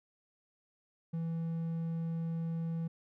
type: tone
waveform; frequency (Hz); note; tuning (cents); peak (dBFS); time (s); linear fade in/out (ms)
triangle; 165; E3; +2; -31; 1.13-2.88; 10
effects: none